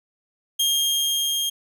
sawtooth tone with level ramp, 3224 Hz, G7, 48 cents sharp, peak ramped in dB -15 to -19 dBFS, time 0.59-1.5 s, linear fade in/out 10 ms, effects none

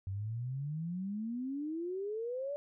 sine exponential sweep, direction up, 93.7 to 587.3 Hz, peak -35 dBFS, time 0.07-2.56 s, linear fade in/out 0 ms, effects none

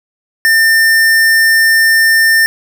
square tone pair in turn, 1800 / 1800 Hz, A6 / A6, +39 / +39 cents, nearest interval unison, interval 0 cents, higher neither, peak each -7 dBFS, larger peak neither, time 0.45-1.5 / 1.5-2.46 s, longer first, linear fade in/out 0 ms, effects none

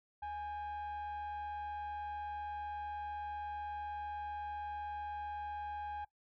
sine tone with frequency modulation, 830.6 Hz, G#5, in tune, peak -37 dBFS, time 0.22-6.05 s, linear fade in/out 10 ms, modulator 757 Hz, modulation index 0.37, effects noise-tail reverb RT60 0.1 s tail -18 dB re dry + tanh soft clip ceiling -38 dBFS

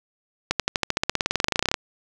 accelerating click train, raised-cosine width 0.2 ms, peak -3 dBFS, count 25, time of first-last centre 0.51-1.742 s, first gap 87 ms, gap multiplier 0.95, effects none

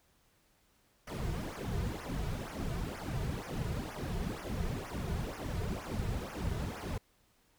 brown noise with flanger, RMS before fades -37 dBFS, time 1.07-6.98 s, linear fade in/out 5 ms, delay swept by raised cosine 0.24 to 3.74 ms, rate 2.1 Hz, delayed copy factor -0.9, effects pink hiss -70 dBFS RMS until 7.58 s

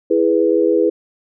sine chord, E major, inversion none, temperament equal, 329.6 / 415.3 / 493.9 Hz, E4 / G#4 / B4, 0 / 0 / 0 cents, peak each -16 dBFS, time 0.1-0.9 s, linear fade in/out 10 ms, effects none

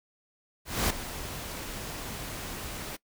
pink noise with ADSR envelope, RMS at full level -25 dBFS, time 0.65-2.97 s, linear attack 250 ms, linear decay 8 ms, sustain -13 dB, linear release 16 ms, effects noise-tail reverb RT60 0.1 s tail -22 dB re dry

